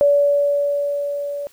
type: tone with level ramp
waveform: sine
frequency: 573 Hz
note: D5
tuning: 43 cents flat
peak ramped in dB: -10 to -24 dBFS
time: 0.01-1.47 s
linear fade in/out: 0 ms
effects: white hiss -53 dBFS RMS until 1.52 s